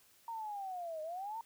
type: linear two-way sweep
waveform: sine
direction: down then up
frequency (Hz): 932.3 to 612 to 932.3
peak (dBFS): -39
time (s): 0.28-1.41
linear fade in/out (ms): 2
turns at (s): 1.02
effects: white hiss -66 dBFS RMS until 1.45 s